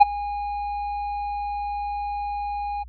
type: tone with ADSR envelope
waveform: triangle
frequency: 819 Hz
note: G#5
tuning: 24 cents flat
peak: -3 dBFS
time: 0-2.84 s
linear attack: 18 ms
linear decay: 19 ms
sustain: -21 dB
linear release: 19 ms
effects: added 60 Hz sine -39 dBFS peak until 2.88 s + resampled to 11025 Hz